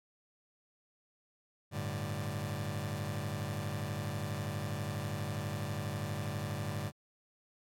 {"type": "chord", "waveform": "sawtooth", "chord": "G suspended second", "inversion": "none", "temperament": "just", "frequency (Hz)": [98, 110.25, 147], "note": ["G2", "A2", "D3"], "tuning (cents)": [0, 4, 2], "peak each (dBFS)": [-35, -36, -35], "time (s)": [1.71, 6.92], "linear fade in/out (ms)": 50, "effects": ["AAC 64 kbps"]}